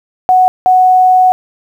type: tone pair in turn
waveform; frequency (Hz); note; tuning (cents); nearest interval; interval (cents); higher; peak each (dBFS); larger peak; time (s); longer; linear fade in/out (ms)
sine; 740 / 740; F#5 / F#5; 0 / 0; unison; 0; neither; -4; neither; 0.29-0.48 / 0.66-1.32; second; 0
effects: 7-bit